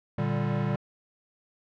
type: chord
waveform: square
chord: G minor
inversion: first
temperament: equal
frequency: 116.54 / 146.83 / 196 Hz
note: Bb2 / D3 / G3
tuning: 0 / 0 / 0 cents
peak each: -31 / -30 / -31 dBFS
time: 0.18-0.76 s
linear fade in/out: 5 ms
effects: low-pass 2000 Hz 12 dB/octave